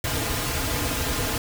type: noise with comb filter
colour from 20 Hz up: pink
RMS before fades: -26 dBFS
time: 0.04-1.38 s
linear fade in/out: 2 ms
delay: 5.3 ms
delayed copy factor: -0.8
effects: none